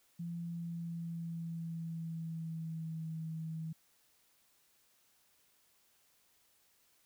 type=tone with pitch glide; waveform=sine; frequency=170.2 to 160.65 Hz; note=F3 to E3; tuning=-44 to -44 cents; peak=-38 dBFS; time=0.19-3.73 s; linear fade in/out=10 ms; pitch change=-100 cents; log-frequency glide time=0.37-3.06 s; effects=white hiss -71 dBFS RMS until 7.05 s